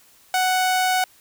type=tone; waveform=sawtooth; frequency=742 Hz; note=F#5; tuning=5 cents sharp; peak=-14 dBFS; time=0.34-1.04 s; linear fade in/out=2 ms; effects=white hiss -54 dBFS RMS until 1.2 s